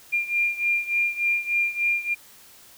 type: beating tone pair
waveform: sine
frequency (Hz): 2397 / 2400.4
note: D7 / D7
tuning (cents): +35 / +37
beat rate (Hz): 3.4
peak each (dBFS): -23 / -26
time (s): 0.12-2.15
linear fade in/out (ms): 20
effects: white hiss -50 dBFS RMS until 2.77 s